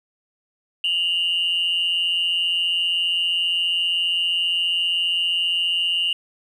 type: tone pair together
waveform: sine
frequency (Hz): 2817 / 2992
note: F7 / F#7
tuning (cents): +14 / +19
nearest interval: minor second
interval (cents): 105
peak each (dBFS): -19 / -23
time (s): 0.84-6.13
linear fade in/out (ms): 2
effects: tanh soft clip ceiling -13 dBFS + 9-bit